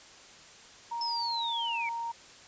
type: tone with pitch glide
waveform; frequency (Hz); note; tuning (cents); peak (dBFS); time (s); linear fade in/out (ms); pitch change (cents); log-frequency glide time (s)
sine; 936 to 929; A#5 to A#5; +7 to -6; -32; 0.91-2.12; 10; -13; 1.24-1.37
type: linear sweep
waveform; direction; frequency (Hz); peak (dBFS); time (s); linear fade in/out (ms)
sine; down; 5290 to 2217; -32; 1.01-1.89; 2
effects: white hiss -52 dBFS RMS until 2.47 s + resampled to 16000 Hz